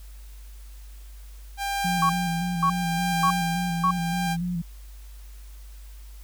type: tone with tremolo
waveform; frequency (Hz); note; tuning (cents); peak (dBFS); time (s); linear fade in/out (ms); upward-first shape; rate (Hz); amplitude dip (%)
sawtooth; 796; G5; +26; -20; 1.57-4.37; 50; triangle; 0.76; 70
type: tone with vibrato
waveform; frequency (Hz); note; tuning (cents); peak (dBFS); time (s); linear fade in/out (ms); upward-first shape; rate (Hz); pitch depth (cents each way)
sine; 173.5; F3; -11; -25; 1.84-4.62; 10; square; 3.5; 44
type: tone bursts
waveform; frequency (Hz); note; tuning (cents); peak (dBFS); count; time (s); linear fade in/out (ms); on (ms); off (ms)
sine; 1113; C#6; +7; -18; 4; 2.02-3.91; 5; 75; 530
effects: added 50 Hz sine -40 dBFS peak until 6.23 s + white hiss -55 dBFS RMS until 6.23 s